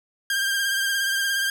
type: tone with vibrato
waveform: sawtooth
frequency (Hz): 1596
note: G6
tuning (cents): +31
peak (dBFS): -18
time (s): 0.3-1.5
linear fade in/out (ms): 2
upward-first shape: triangle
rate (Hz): 17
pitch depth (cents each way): 36
effects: none